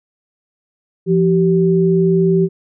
sine tone pair together, 171.48 / 385.3 Hz, F3 / G4, -31 / -30 cents, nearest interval octave + major second, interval 1401 cents, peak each -13 dBFS, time 1.06-2.49 s, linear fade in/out 50 ms, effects none

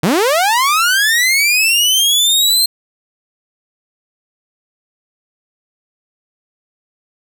sawtooth linear sweep, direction up, 138.59 to 4186 Hz, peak -7 dBFS, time 0.03-2.66 s, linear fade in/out 5 ms, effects none

